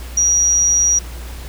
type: tone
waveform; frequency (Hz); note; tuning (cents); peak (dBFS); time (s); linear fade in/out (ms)
sine; 5760; F#8; -47; -11; 0.17-0.99; 5
effects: added 60 Hz sine -28 dBFS peak until 1.48 s + pink hiss -37 dBFS RMS until 1.48 s